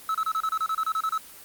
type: tone bursts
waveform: triangle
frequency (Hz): 1300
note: E6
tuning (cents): -24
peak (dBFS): -21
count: 13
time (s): 0.09-1.178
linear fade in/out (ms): 2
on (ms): 56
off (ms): 30
effects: white hiss -46 dBFS RMS until 1.44 s + Opus 24 kbps